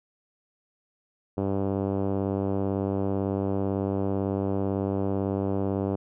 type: tone with low-pass filter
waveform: 5% pulse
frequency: 98 Hz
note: G2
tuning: in tune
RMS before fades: -27 dBFS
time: 1.37-5.96 s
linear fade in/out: 10 ms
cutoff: 430 Hz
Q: 0.87
effects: none